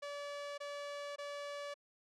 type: tone bursts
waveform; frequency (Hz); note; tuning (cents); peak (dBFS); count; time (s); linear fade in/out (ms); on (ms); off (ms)
sawtooth; 575; D5; -37; -38; 3; 0.02-1.742; 10; 560; 21
effects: low-pass 6000 Hz 12 dB/octave

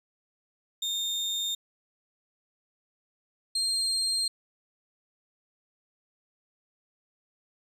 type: tone pair in turn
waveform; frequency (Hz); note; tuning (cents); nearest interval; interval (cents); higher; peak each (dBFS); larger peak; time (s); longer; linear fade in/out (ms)
35% pulse; 3649 / 4194; A#7 / C8; -38 / +3; major second; 241; second; -26 / -24; second; 0.82-1.55 / 3.55-4.28; neither; 5
effects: resampled to 32000 Hz

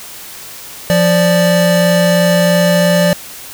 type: tone pair together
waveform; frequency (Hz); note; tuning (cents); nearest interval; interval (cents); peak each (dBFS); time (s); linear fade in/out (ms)
square; 174.61 / 586.8; F3 / D5; 0 / -2; octave + major sixth; 2098; -12; 0.9-3.13; 0
effects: white hiss -31 dBFS RMS until 3.53 s

